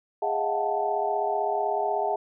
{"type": "tone cluster", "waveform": "sine", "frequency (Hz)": [412.1, 640, 715, 751, 880], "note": ["G#4", "D#5", "F5", "F#5", "A5"], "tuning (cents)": [-13, 49, 41, 26, 0], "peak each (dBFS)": -30, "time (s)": [0.22, 2.16], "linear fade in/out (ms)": 5, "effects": []}